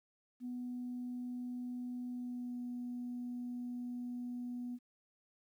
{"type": "tone with pitch glide", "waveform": "sine", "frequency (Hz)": [246.9, 244.8], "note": ["B3", "B3"], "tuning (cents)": [0, -15], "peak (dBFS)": -38, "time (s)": [0.4, 4.79], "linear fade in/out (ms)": 50, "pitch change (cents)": -15, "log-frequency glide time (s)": [2.09, 2.6], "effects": ["tanh soft clip ceiling -35 dBFS", "12-bit"]}